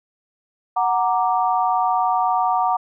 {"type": "chord", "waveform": "sine", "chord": "Gb augmented", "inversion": "none", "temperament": "equal", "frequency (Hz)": [740, 932.3, 1174.7], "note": ["Gb5", "Bb5", "D6"], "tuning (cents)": [0, 0, 0], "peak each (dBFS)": [-19, -21, -23], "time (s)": [0.76, 2.77], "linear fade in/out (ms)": 10, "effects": []}